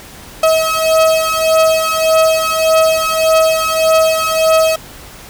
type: beating tone pair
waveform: 35% pulse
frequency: 640 / 641.7 Hz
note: D#5 / E5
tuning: +49 / -47 cents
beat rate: 1.7 Hz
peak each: -11 dBFS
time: 0.43-4.76 s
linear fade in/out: 5 ms
effects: pink hiss -35 dBFS RMS until 5.29 s